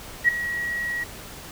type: tone with ADSR envelope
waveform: sine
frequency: 1911 Hz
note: A#6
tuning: 43 cents sharp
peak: -11 dBFS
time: 0.24-1.04 s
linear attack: 44 ms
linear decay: 7 ms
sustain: -14 dB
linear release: 7 ms
effects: pink hiss -40 dBFS RMS until 1.51 s